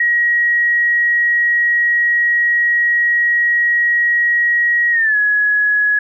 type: tone with pitch glide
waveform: sine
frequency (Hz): 1900 to 1683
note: A#6 to G#6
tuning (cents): +33 to +23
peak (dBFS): -11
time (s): 0-5.99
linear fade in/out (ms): 5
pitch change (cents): -210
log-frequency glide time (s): 4.91-5.17
effects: none